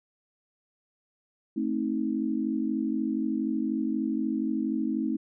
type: chord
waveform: sine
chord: A diminished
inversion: none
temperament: just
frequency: 220 / 264 / 316.8 Hz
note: A3 / C4 / Eb4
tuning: 0 / +16 / +31 cents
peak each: -30 dBFS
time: 1.56-5.17 s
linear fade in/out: 10 ms
effects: none